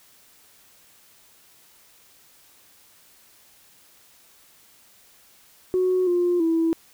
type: tone with pitch steps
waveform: sine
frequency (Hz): 368.3 / 352.5 / 328.2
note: F#4 / F4 / E4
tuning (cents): -8 / +16 / -8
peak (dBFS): -17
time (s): 5.74-6.73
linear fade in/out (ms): 0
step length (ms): 330
effects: tanh soft clip ceiling -14 dBFS + white hiss -55 dBFS RMS until 6.93 s